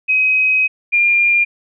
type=tone pair in turn; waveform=sine; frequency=2530 / 2402 Hz; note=D#7 / D7; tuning=+28 / +38 cents; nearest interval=minor second; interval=90 cents; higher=first; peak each=-11 / -10 dBFS; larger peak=second; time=0.08-0.68 / 0.92-1.45 s; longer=first; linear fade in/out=20 ms; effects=none